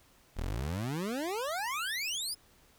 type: exponential sweep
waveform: 25% pulse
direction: up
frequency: 35.09 to 5220 Hz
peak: -29 dBFS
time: 0.36-2.35 s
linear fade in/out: 20 ms
effects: pink hiss -63 dBFS RMS until 2.78 s